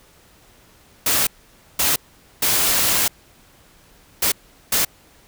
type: noise bursts at uneven times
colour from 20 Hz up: white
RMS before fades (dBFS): -18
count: 5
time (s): 1.06-1.27 / 1.79-1.96 / 2.42-3.08 / 4.22-4.32 / 4.72-4.85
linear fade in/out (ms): 5
effects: pink hiss -52 dBFS RMS until 5.27 s